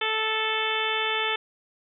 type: harmonic tone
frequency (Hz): 438.6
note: A4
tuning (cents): -6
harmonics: 1 / 2 / 3 / 4 / 5 / 6 / 7 / 8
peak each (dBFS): -32 / -32 / -32 / -32 / -32 / -32 / -32 / -32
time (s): 0.01-1.36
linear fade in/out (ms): 5
effects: none